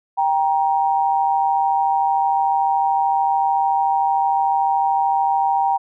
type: tone pair together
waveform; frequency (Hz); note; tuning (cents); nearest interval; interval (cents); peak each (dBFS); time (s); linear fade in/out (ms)
sine; 787 / 940.5; G5 / A#5; +7 / +15; minor third; 308; -17 / -19; 0.17-5.78; 20
effects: none